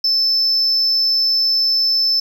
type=tone; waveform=triangle; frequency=5274 Hz; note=E8; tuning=in tune; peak=-11 dBFS; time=0.04-2.2 s; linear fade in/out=5 ms; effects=tanh soft clip ceiling -9 dBFS